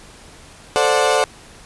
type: chord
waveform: 30% pulse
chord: D dominant seventh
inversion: second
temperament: equal with one note detuned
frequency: 440 / 523.3 / 587.3 / 730.6 Hz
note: A4 / C5 / D5 / F#5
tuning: 0 / 0 / 0 / -22 cents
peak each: -17 dBFS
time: 0.76-1.24 s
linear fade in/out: 0 ms
effects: pink hiss -43 dBFS RMS until 1.65 s + resampled to 24000 Hz